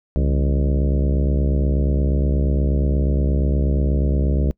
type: harmonic tone with a mistuned harmonic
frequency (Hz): 68.4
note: C#2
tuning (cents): -23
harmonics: 1 / 2 / 3 / 4 / 5 / 6 / 7 / 8 / 9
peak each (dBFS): -17 / -23 / -27 / -29 / -31 / -33 / -34 / -35 / -36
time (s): 0.16-4.51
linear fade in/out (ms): 0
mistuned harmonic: 2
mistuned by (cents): +130
effects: noise-tail reverb RT60 0.1 s tail -25 dB re dry